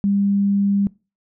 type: tone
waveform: sine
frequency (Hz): 200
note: G3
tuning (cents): +35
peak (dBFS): -15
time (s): 0.04-0.87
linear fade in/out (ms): 0
effects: noise-tail reverb RT60 0.3 s tail -23 dB re dry